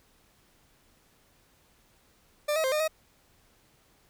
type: tone with pitch steps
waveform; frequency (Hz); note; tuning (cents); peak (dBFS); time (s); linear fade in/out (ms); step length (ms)
40% pulse; 595 / 636 / 525 / 608 / 631; D5 / D#5 / C5 / D#5 / D#5; +22 / +38 / +6 / -40 / +24; -24; 2.48-2.88; 10; 80
effects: pink hiss -64 dBFS RMS until 4.09 s